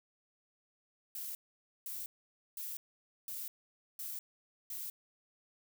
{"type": "noise bursts", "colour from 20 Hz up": "violet", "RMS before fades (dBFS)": -42, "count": 6, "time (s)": [1.15, 4.9], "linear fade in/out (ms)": 2, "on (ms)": 200, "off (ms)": 510, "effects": []}